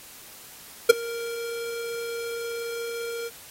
square tone with ADSR envelope, 466.2 Hz, A#4, in tune, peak -7 dBFS, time 0.89-3.3 s, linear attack 11 ms, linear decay 14 ms, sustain -24 dB, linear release 32 ms, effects white hiss -46 dBFS RMS until 3.5 s + AAC 48 kbps

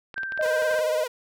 clicks, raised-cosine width 0.3 ms, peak -22 dBFS, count 11, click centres 0.142 / 0.18 / 0.233 / 0.322 / 0.376 / 0.412 / 0.461 / 0.622 / 0.712 / 0.742 / 0.79 s
sine tone with tremolo, 1568 Hz, G6, in tune, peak -27 dBFS, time 0.16-0.8 s, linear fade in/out 10 ms, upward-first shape sine, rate 5.8 Hz, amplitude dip 25%
sine tone, 620 Hz, D#5, 6 cents flat, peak -22 dBFS, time 0.39-1.04 s, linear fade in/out 5 ms
sawtooth tone with vibrato, 498.7 Hz, B4, 17 cents sharp, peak -25 dBFS, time 0.42-1.08 s, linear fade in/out 10 ms, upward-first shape sine, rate 18 Hz, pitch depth 83 cents each way
effects none

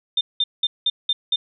sine tone bursts, 3600 Hz, A7, 39 cents sharp, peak -16 dBFS, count 6, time 0.17-1.36 s, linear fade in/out 5 ms, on 40 ms, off 190 ms, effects none

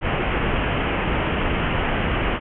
pink low-pass noise, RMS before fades -22 dBFS, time 0.01-2.4 s, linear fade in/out 50 ms, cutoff 3100 Hz, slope 96 dB/octave, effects none

